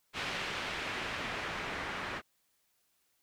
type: noise with low-pass filter sweep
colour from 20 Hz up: white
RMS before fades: -38 dBFS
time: 0.13-2.22 s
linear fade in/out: 50 ms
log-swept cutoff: 2800 to 1800 Hz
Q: 1.1
effects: white hiss -75 dBFS RMS until 3.22 s